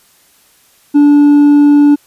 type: tone with hard clipping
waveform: sine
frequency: 290.4 Hz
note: D4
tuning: 19 cents flat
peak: -4 dBFS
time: 0.94-1.96 s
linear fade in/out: 20 ms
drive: 2 dB
effects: white hiss -49 dBFS RMS until 2.06 s + resampled to 32000 Hz